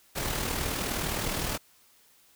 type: noise with amplitude modulation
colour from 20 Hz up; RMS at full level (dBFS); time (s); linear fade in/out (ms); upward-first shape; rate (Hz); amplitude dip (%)
pink; -29; 0.15-1.58; 20; sine; 39.5; 45
effects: white hiss -61 dBFS RMS until 2.35 s